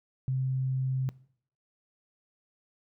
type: tone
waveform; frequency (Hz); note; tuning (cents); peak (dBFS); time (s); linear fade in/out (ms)
sine; 131.1; C3; +4; -26; 0.28-1.09; 0
effects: noise-tail reverb RT60 0.6 s tail -21 dB re dry